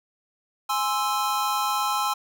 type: chord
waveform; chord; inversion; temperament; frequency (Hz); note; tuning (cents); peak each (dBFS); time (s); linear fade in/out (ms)
square; Ab augmented; none; equal; 830.6 / 1046.5 / 1318.5; Ab5 / C6 / E6; 0 / 0 / 0; -28; 0.69-2.14; 10
effects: none